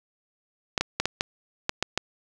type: clicks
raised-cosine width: 0.2 ms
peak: -6 dBFS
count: 8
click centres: 0.778 / 0.81 / 1 / 1.056 / 1.209 / 1.694 / 1.826 / 1.976 s
effects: none